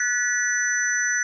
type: tone cluster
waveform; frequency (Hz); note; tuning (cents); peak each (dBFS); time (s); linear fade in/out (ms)
sine; 1472 / 1721 / 1939 / 6000; F#6 / A6 / B6 / F#8; -9 / -39 / -32 / +23; -26; 0-1.23; 2
effects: none